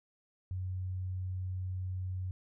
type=tone; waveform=sine; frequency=92.5 Hz; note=F#2; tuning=in tune; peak=-34 dBFS; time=0.51-2.31 s; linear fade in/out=0 ms; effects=none